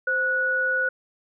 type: tone pair together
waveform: sine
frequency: 519 / 1468 Hz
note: C5 / F#6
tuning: -14 / -14 cents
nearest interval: octave + tritone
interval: 1800 cents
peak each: -29 / -21 dBFS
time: 0.07-0.89 s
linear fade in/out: 5 ms
effects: none